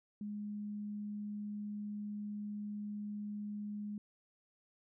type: tone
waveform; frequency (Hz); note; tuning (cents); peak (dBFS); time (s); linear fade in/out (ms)
sine; 207.7; G#3; 0; -39; 0.21-3.98; 2
effects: none